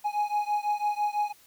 triangle beating tone pair, 830 / 836 Hz, G#5 / G#5, -1 / +11 cents, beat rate 6 Hz, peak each -26 / -27 dBFS, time 0.04-1.33 s, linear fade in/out 20 ms, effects white hiss -58 dBFS RMS until 1.46 s

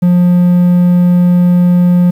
triangle tone, 177.2 Hz, F3, 25 cents sharp, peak -3 dBFS, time 0.02-2.11 s, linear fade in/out 10 ms, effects 7-bit

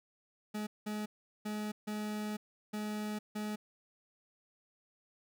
40% pulse tone bursts at uneven times, 211.4 Hz, G#3, 31 cents sharp, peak -35 dBFS, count 6, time 0.54-0.67 / 0.86-1.06 / 1.45-1.72 / 1.87-2.37 / 2.73-3.19 / 3.35-3.56 s, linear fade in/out 10 ms, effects none

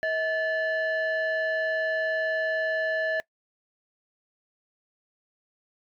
sine tone pair together, 639 / 1737.8 Hz, D#5 / A6, +46 / -22 cents, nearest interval octave + perfect fourth, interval 1732 cents, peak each -25 dBFS, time 0.03-3.2 s, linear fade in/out 0 ms, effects noise-tail reverb RT60 0.1 s tail -23 dB re dry + tanh soft clip ceiling -21 dBFS

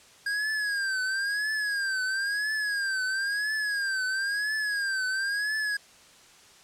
square tone with vibrato, 1621 Hz, G#6, 42 cents flat, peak -27 dBFS, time 0.26-5.77 s, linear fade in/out 5 ms, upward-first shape triangle, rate 0.99 Hz, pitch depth 130 cents each way, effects white hiss -54 dBFS RMS until 6.63 s + low-pass 8000 Hz 12 dB/octave

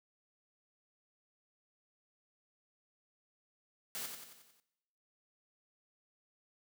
white noise with echo, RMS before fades -41 dBFS, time 3.95-4.06 s, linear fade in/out 0 ms, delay 90 ms, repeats 6, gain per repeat -5 dB, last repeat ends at 4.6 s, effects noise-tail reverb RT60 1.0 s tail -20 dB re dry + high-pass 150 Hz 12 dB/octave

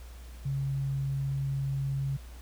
sine tone, 137 Hz, C#3, 20 cents flat, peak -28 dBFS, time 0.45-2.17 s, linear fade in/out 10 ms, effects added 60 Hz sine -43 dBFS peak until 2.41 s + pink hiss -55 dBFS RMS until 2.41 s

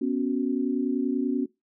sine chord, B suspended second, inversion none, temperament equal, 246.9 / 277.2 / 370 Hz, B3 / C#4 / F#4, 0 / 0 / 0 cents, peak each -27 / -26 / -31 dBFS, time 0.01-1.46 s, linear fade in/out 10 ms, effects noise-tail reverb RT60 0.2 s tail -21 dB re dry

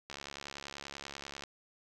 click train, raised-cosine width 0.2 ms, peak -25 dBFS, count 95, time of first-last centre 0.1-1.437 s, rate 70.3 Hz, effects none

